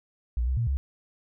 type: tone with pitch steps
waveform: sine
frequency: 59.6 / 64.3 / 116.8 / 68.4 Hz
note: A#1 / C2 / A#2 / C#2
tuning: +39 / -30 / +4 / -23 cents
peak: -23 dBFS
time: 0.37-0.77 s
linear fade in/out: 0 ms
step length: 100 ms
effects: none